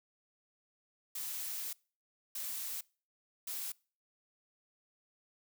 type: noise bursts at uneven times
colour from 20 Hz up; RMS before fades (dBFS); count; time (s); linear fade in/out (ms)
blue; -40; 3; 1.15-1.73 / 2.35-2.81 / 3.47-3.72; 5
effects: noise-tail reverb RT60 0.4 s tail -25 dB re dry